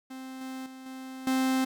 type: tone with level steps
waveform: 45% pulse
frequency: 261.6 Hz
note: C4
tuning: in tune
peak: -39 / -36 / -43 / -39 / -24 dBFS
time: 0.1-1.65 s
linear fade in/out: 10 ms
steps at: 0.41 / 0.66 / 0.86 / 1.27 s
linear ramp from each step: 2 ms
effects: 11-bit